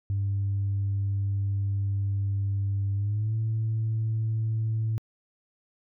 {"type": "tone with pitch glide", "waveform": "sine", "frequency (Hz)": [99.3, 110.82], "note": ["G2", "A2"], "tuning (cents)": [23, 13], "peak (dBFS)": -23, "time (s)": [0.1, 4.98], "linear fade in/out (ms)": 0, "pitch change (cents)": 190, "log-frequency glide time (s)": [2.95, 3.35], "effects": ["tanh soft clip ceiling -21 dBFS"]}